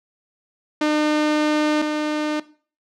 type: tone pair in turn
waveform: sawtooth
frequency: 302.7 / 302.7 Hz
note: D#4 / D#4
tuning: -48 / -48 cents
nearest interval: unison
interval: 0 cents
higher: neither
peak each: -13 / -17 dBFS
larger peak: first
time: 0.81-1.82 / 1.82-2.4 s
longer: first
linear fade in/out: 5 ms
effects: noise-tail reverb RT60 0.4 s tail -17 dB re dry + low-pass 5000 Hz 12 dB/octave